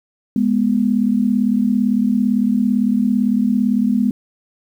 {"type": "tone pair together", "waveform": "sine", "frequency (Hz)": [207.6, 245.4], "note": ["G#3", "B3"], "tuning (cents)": [0, -11], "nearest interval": "minor third", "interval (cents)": 289, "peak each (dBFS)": -16, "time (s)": [0.36, 4.11], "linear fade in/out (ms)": 2, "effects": ["8-bit"]}